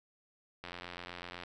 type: click train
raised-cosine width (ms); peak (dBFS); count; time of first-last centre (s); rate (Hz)
0.3; -27; 71; 0.64-1.435; 88
effects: none